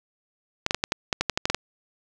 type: clicks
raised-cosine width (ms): 0.2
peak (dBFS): -5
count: 12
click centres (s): 0.664 / 0.709 / 0.746 / 0.839 / 0.921 / 1.128 / 1.21 / 1.297 / 1.375 / 1.455 / 1.5 / 1.546
effects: none